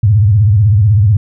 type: tone with vibrato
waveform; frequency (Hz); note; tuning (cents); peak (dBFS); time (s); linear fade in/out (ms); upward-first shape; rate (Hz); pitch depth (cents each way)
sine; 103.83; G#2; 0; -5; 0.03-1.17; 5; sine; 16; 180
effects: none